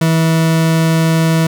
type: tone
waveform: 40% pulse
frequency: 162.5 Hz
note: E3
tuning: 24 cents flat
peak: -9 dBFS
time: 0.01-1.47 s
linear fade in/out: 5 ms
effects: none